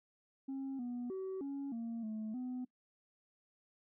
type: tone with pitch steps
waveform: sine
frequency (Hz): 269.7 / 243.7 / 380.1 / 278.3 / 230.6 / 217.2 / 251.7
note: C#4 / B3 / F#4 / C#4 / A#3 / A3 / B3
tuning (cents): -47 / -23 / +47 / +7 / -19 / -22 / +33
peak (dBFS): -36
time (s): 0.48-2.65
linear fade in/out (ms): 10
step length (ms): 310
effects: noise-tail reverb RT60 0.1 s tail -22 dB re dry + tanh soft clip ceiling -37 dBFS